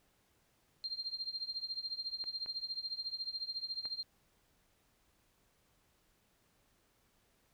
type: tone with tremolo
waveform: sine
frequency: 4186 Hz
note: C8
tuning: in tune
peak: -34 dBFS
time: 0.84-4.03 s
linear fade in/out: 0 ms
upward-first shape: triangle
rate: 14 Hz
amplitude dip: 95%
type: clicks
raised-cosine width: 0.5 ms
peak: -37 dBFS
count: 3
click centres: 2.24 / 2.461 / 3.855 s
effects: pink hiss -73 dBFS RMS until 7.53 s